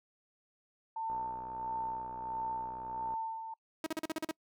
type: tone with tremolo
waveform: sine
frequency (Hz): 896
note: A5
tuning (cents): +31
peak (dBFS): -33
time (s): 0.96-3.54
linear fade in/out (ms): 5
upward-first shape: sine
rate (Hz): 1.5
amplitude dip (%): 55
type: click train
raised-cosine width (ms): 1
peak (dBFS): -35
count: 128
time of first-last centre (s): 1.1-3.139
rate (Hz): 62.3
type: tone bursts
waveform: sawtooth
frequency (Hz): 317.9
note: D#4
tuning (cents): +37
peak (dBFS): -29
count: 8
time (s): 3.84-4.312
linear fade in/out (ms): 2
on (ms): 24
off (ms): 40
effects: noise-tail reverb RT60 0.1 s tail -26 dB re dry